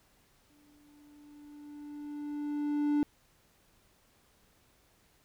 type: tone with exponential growth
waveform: triangle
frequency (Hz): 293.7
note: D4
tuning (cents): 0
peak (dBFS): -22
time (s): 0.5-3.03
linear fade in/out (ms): 0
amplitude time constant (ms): 550
effects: pink hiss -67 dBFS RMS until 5.24 s